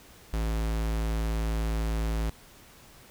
square tone, 55 Hz, A1, in tune, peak -27 dBFS, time 0.33-2.3 s, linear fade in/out 5 ms, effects pink hiss -53 dBFS RMS until 3.1 s

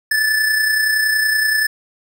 square tone with amplitude modulation, 1745 Hz, A6, 15 cents flat, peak -13 dBFS, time 0.11-1.67 s, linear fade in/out 5 ms, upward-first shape sine, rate 30.6 Hz, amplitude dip 40%, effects none

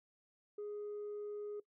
sine tone, 415.3 Hz, G#4, in tune, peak -39 dBFS, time 0.58-1.6 s, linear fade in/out 5 ms, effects noise-tail reverb RT60 0.1 s tail -20 dB re dry + tanh soft clip ceiling -39 dBFS

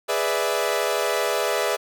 sawtooth chord, E dominant seventh, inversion first, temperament equal, 415.3 / 493.9 / 587.3 / 659.3 Hz, G#4 / B4 / D5 / E5, 0 / 0 / 0 / 0 cents, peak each -23 dBFS, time 0.08-1.77 s, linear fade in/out 20 ms, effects none

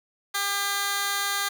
15% pulse tone with high-pass filter, 400.8 Hz, G4, 38 cents sharp, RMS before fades -27 dBFS, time 0.34-1.49 s, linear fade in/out 10 ms, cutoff 1600 Hz, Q 0.66, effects none

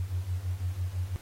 sine beating tone pair, 87 / 93 Hz, F2 / F#2, -6 / +9 cents, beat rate 6 Hz, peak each -34 / -31 dBFS, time 0-1.16 s, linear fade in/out 0 ms, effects pink hiss -53 dBFS RMS until 1.21 s + AAC 48 kbps

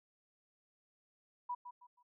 sine tone with echo, 978 Hz, B5, 17 cents flat, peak -36 dBFS, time 1.49-1.55 s, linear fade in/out 10 ms, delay 160 ms, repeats 3, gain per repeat -10 dB, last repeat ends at 2.03 s, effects none

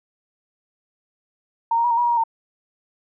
sine tone with pitch steps, 921 / 932 / 963 / 925 / 964 / 952 / 946 / 911 Hz, A#5 / A#5 / B5 / A#5 / B5 / A#5 / A#5 / A#5, -21 / -1 / -44 / -14 / -42 / +36 / +25 / -40 cents, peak -16 dBFS, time 1.71-2.238 s, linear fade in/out 5 ms, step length 66 ms, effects none

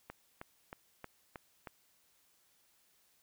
click train, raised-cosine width 0.5 ms, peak -29 dBFS, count 6, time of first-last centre 0.1-1.672 s, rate 3.18 Hz, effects white hiss -71 dBFS RMS until 3.22 s

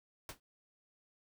pink noise with exponential decay, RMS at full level -40 dBFS, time 0.29-0.4 s, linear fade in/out 2 ms, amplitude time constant 22 ms, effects none

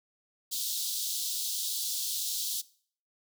pink high-pass noise, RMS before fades -33 dBFS, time 0.51-2.62 s, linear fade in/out 20 ms, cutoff 3500 Hz, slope 48 dB/octave, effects noise-tail reverb RT60 0.5 s tail -20 dB re dry

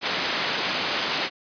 white band-pass noise, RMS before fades -26 dBFS, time 0.01-1.3 s, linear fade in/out 50 ms, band 180 to 4400 Hz, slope 12 dB/octave, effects resampled to 11025 Hz

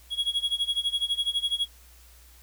triangle tone with tremolo, 3322 Hz, G#7, in tune, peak -20 dBFS, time 0.1-1.68 s, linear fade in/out 50 ms, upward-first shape sine, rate 12 Hz, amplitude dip 90%, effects added 60 Hz sine -52 dBFS peak until 2.42 s + white hiss -56 dBFS RMS until 2.42 s

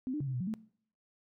sine tone with pitch steps, 257.8 / 300.3 / 139 / 130.8 / 123.9 / 183.3 / 218.6 Hz, C4 / D4 / C#3 / C3 / B2 / F#3 / A3, -26 / +39 / +5 / 0 / +6 / -16 / -11 cents, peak -32 dBFS, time 0.07-0.539 s, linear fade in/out 0 ms, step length 67 ms, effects noise-tail reverb RT60 0.6 s tail -21 dB re dry

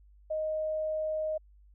sine tone, 623 Hz, D#5, 2 cents sharp, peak -29 dBFS, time 0.3-1.38 s, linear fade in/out 10 ms, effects added 50 Hz sine -55 dBFS peak until 1.74 s

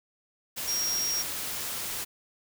sine tone in noise, 5610 Hz, F8, 7 cents sharp, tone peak -27 dBFS, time 0.67-1.23 s, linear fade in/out 20 ms, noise white, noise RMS -34 dBFS, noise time 0.56-2.05 s, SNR +4 dB, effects none

